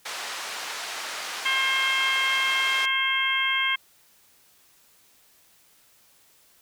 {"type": "band-pass noise", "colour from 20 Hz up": "pink", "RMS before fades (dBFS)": -34, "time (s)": [0.05, 2.86], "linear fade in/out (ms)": 10, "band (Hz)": [930, 6900], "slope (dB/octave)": 12}
{"type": "harmonic tone", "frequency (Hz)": 533, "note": "C5", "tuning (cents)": 32, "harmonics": [2, 3, 4, 5, 6], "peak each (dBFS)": [-30, -29, -25, -33, -27], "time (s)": [1.45, 3.76], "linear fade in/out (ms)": 10}
{"effects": ["white hiss -59 dBFS RMS until 6.61 s"]}